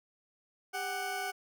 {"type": "tone pair together", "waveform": "20% pulse", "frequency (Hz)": [398, 744.8], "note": ["G4", "F#5"], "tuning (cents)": [26, 11], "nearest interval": "major seventh", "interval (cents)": 1085, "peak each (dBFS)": [-36, -30], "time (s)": [0.73, 1.32], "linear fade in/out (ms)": 20, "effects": []}